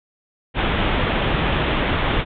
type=low-pass noise; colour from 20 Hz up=pink; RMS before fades=-20 dBFS; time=0.54-2.25 s; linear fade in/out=50 ms; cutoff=3600 Hz; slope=96 dB/octave; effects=none